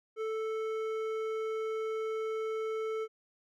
sine tone with hard clipping, 440 Hz, A4, in tune, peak -34 dBFS, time 0.16-3.08 s, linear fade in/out 50 ms, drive 10 dB, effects none

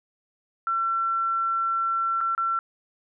sine tone with dropouts, 1350 Hz, E6, 41 cents sharp, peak -22 dBFS, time 0.67-2.59 s, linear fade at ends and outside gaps 1 ms, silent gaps 2.206-2.211 / 2.35-2.378 s, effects none

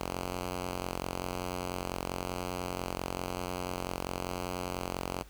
5% pulse ring-modulated tone, 90.2 Hz, F#2, 44 cents flat, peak -20 dBFS, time 0-5.23 s, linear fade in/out 0 ms, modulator 22.3 Hz, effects added 50 Hz sine -50 dBFS peak until 5.29 s + pink hiss -58 dBFS RMS until 5.29 s

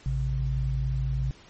sine tone pair together, 56.05 / 132.8 Hz, A1 / C3, +33 / +26 cents, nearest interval octave + minor third, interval 1493 cents, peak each -27 dBFS, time 0.06-1.31 s, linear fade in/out 0 ms, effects pink hiss -53 dBFS RMS until 1.49 s + MP3 32 kbps

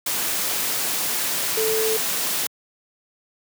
sine tone in noise, 440 Hz, A4, in tune, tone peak -21 dBFS, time 1.57-1.97 s, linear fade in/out 5 ms, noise white, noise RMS -24 dBFS, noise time 0.06-2.47 s, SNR 0 dB, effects high-pass 150 Hz 12 dB/octave

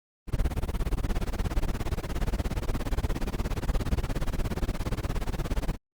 brown noise with tremolo, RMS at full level -24 dBFS, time 0.27-5.77 s, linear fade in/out 50 ms, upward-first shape sine, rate 17 Hz, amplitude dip 100%, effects Opus 24 kbps

